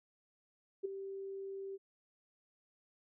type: tone with ADSR envelope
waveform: sine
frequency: 390 Hz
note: G4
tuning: 9 cents flat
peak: -31 dBFS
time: 0.83-1.78 s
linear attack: 21 ms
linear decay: 10 ms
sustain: -10 dB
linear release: 32 ms
effects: none